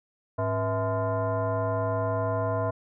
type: tone with frequency modulation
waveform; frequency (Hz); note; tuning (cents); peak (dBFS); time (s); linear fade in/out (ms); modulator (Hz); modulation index
sine; 272.4; C#4; -30; -24; 0.38-2.71; 10; 378; 2
effects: none